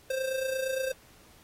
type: tone with amplitude modulation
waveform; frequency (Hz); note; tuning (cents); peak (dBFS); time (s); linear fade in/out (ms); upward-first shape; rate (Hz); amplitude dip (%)
square; 526; C5; +9; -27; 0.1-0.92; 5; sine; 28.6; 55
effects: pink hiss -58 dBFS RMS until 1.43 s + AAC 48 kbps